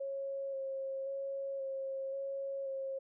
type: tone with vibrato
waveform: sine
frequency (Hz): 543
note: C#5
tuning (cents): -36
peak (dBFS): -36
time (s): 0-2.99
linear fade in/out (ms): 10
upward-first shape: square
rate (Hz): 0.94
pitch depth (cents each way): 15
effects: none